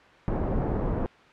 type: low-pass noise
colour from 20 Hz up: pink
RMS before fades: -27 dBFS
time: 0.28-1.06 s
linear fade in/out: 0 ms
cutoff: 700 Hz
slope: 12 dB/octave
effects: white hiss -52 dBFS RMS until 1.32 s + low-pass 2000 Hz 12 dB/octave